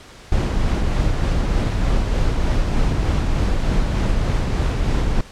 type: noise with tremolo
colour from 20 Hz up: brown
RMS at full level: -17 dBFS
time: 0.32-5.21 s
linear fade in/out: 2 ms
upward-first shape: sine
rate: 3.3 Hz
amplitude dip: 25%
effects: pink hiss -42 dBFS RMS until 5.31 s + low-pass 7000 Hz 12 dB/octave